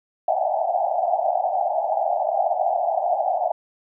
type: band-pass noise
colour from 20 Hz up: white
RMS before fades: -22 dBFS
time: 0.28-3.52 s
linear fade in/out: 2 ms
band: 620 to 810 Hz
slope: 96 dB/octave
effects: none